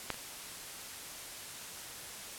clicks, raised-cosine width 0.3 ms, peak -16 / -30 dBFS, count 2, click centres 0.103 / 0.144 s, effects white hiss -45 dBFS RMS until 2.38 s + low-pass 12000 Hz 12 dB/octave

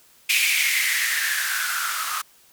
violet noise with band-pass filter sweep, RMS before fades -23 dBFS, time 0.29-2.22 s, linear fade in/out 10 ms, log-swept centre 2500 to 1200 Hz, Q 7.1, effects white hiss -55 dBFS RMS until 2.52 s

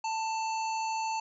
harmonic tone, 887 Hz, A5, 14 cents sharp, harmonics 1 / 3 / 5 / 7 / 8, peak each -30 / -40 / -44 / -47 / -48 dBFS, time 0.04-1.2 s, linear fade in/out 5 ms, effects none

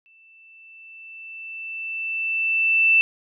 sine tone with exponential growth, 2660 Hz, E7, 15 cents sharp, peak -12 dBFS, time 0.06-3.01 s, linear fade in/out 0 ms, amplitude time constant 640 ms, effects none

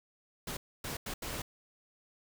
pink noise bursts at uneven times, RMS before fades -39 dBFS, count 4, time 0.47-0.57 / 0.84-0.97 / 1.06-1.14 / 1.22-1.42 s, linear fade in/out 5 ms, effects none

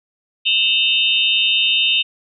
sine tone cluster, 2630 / 2841 / 3051 / 3666 Hz, E7 / F7 / G7 / A#7, -5 / +29 / -48 / -30 cents, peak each -19 dBFS, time 0.45-2.03 s, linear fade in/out 20 ms, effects none

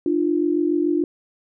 sine tone pair together, 300.5 / 347.4 Hz, D4 / F4, +40 / -9 cents, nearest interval minor third, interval 251 cents, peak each -20 dBFS, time 0.06-1.04 s, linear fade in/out 2 ms, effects none

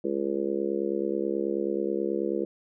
harmonic tone, 69.3 Hz, C#2, in tune, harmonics 3 / 4 / 5 / 6 / 7 / 8, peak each -34 / -39 / -29 / -32 / -32 / -39 dBFS, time 0.04-2.45 s, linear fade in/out 5 ms, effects none

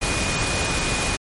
sine tone in noise, 2464 Hz, D#7, 17 cents flat, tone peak -29 dBFS, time 0.01-1.17 s, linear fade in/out 20 ms, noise pink, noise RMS -23 dBFS, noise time 0.01-1.17 s, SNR -9 dB, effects MP3 48 kbps

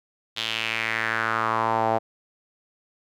sawtooth tone with band-pass filter sweep, 112.5 Hz, A2, 39 cents sharp, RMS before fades -25 dBFS, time 0.36-1.99 s, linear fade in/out 20 ms, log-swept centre 3500 to 710 Hz, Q 3.5, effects none

